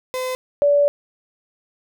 35% pulse / sine tone pair in turn, 511 / 576.2 Hz, C5 / D5, -41 / -33 cents, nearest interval major second, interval 208 cents, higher second, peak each -21 / -12 dBFS, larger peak second, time 0.14-0.35 / 0.62-0.88 s, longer second, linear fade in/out 0 ms, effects none

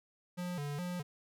square tone with vibrato, 160.6 Hz, E3, 45 cents flat, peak -37 dBFS, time 0.37-1.03 s, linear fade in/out 20 ms, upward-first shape square, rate 2.4 Hz, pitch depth 180 cents each way, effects none

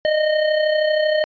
square tone with amplitude modulation, 615 Hz, D#5, 20 cents flat, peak -14 dBFS, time 0.05-1.24 s, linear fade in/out 0 ms, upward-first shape sine, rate 32.8 Hz, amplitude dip 50%, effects resampled to 11025 Hz

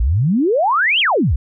sine exponential two-way sweep, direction up then down, 51.4 to 3322 to 51.4 Hz, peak -12 dBFS, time 0-1.36 s, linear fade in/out 5 ms, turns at 1 s, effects none

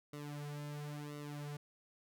sawtooth tone with flanger, 146.83 Hz, D3, in tune, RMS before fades -45 dBFS, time 0.13-1.57 s, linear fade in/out 5 ms, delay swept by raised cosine 1.2 to 4.2 ms, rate 0.97 Hz, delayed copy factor -0.95, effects none

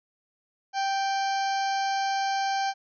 harmonic tone with a mistuned harmonic, 783 Hz, G5, 2 cents flat, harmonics 1 / 2 / 3 / 4 / 5 / 6 / 7 / 8, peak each -25 / -34 / -40 / -41 / -42 / -41 / -42 / -44 dBFS, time 0.73-2.74 s, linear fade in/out 50 ms, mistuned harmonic 5, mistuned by +110 cents, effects none

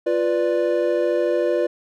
triangle chord, B diminished, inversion second, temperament equal, 349.2 / 493.9 / 587.3 Hz, F4 / B4 / D5, 0 / 0 / 0 cents, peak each -20 dBFS, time 0.06-1.67 s, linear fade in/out 10 ms, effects none

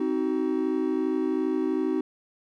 triangle chord, C diminished, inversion none, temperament just, 261.6 / 314 / 376.7 Hz, C4 / Eb4 / Gb4, 0 / +16 / +31 cents, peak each -27 / -25 / -26 dBFS, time 0-2.01 s, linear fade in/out 5 ms, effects none

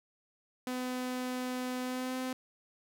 sawtooth tone with pitch glide, 252.4 to 257 Hz, B3 to C4, +38 to -31 cents, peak -30 dBFS, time 0.67-2.33 s, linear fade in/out 2 ms, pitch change +31 cents, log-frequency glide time 1.82-2.16 s, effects none

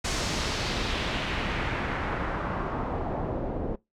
pink noise with low-pass filter sweep, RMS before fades -30 dBFS, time 0.04-3.76 s, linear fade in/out 10 ms, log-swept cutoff 6900 to 530 Hz, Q 1.4, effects noise-tail reverb RT60 0.2 s tail -23 dB re dry

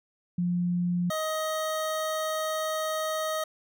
sine / 25% pulse tone pair in turn, 176.3 / 628.3 Hz, F3 / D#5, +17 / +17 cents, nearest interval octave + minor seventh, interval 2200 cents, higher second, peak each -24 dBFS, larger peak neither, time 0.38-1.1 / 1.1-3.44 s, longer second, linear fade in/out 5 ms, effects none

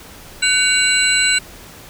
sine tone cluster, 1506 / 2250 / 2791 / 4044 / 7920 Hz, F#6 / C#7 / F7 / B7 / B8, +30 / +25 / -2 / +40 / +4 cents, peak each -19 dBFS, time 0.42-1.39 s, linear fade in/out 10 ms, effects pink hiss -39 dBFS RMS until 1.89 s

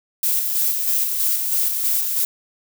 violet noise with tremolo, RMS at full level -19 dBFS, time 0.23-2.25 s, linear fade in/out 2 ms, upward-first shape square, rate 3.1 Hz, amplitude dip 35%, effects none

